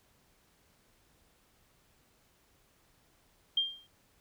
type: tone with exponential decay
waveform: sine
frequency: 3193 Hz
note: G7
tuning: 31 cents sharp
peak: -23 dBFS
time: 3.57-3.87 s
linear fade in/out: 5 ms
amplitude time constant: 64 ms
effects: pink hiss -68 dBFS RMS until 4.2 s